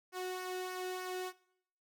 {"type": "tone with flanger", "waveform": "sawtooth", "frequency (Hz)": 367.9, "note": "F#4", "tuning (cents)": -10, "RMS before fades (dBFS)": -40, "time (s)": [0.12, 1.33], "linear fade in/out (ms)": 50, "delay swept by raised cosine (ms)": [0.26, 0.96], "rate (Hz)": 3.3, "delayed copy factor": -0.5, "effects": ["noise-tail reverb RT60 0.7 s tail -21 dB re dry"]}